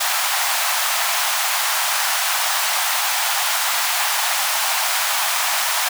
pink high-pass noise, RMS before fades -20 dBFS, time 0-5.89 s, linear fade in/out 10 ms, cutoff 700 Hz, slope 48 dB/octave, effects none

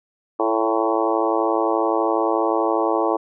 harmonic tone with a mistuned harmonic, 111.7 Hz, A2, 27 cents sharp, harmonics 3 / 4 / 5 / 6 / 7 / 8 / 9 / 10, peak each -23 / -24 / -25 / -26 / -26 / -27 / -28 / -28 dBFS, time 0.39-3.17 s, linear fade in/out 10 ms, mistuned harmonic 4, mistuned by -20 cents, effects none

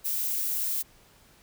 violet noise, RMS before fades -29 dBFS, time 0.04-0.83 s, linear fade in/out 20 ms, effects pink hiss -58 dBFS RMS until 1.42 s

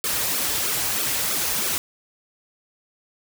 white noise with flanger, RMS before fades -24 dBFS, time 0.04-1.78 s, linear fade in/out 0 ms, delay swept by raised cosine 1 to 6 ms, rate 3.1 Hz, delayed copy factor -1, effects none

